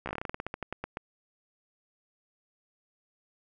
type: slowing click train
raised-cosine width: 0.5 ms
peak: -19 dBFS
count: 18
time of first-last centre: 0.06-0.971 s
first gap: 14 ms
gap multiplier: 1.15
effects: none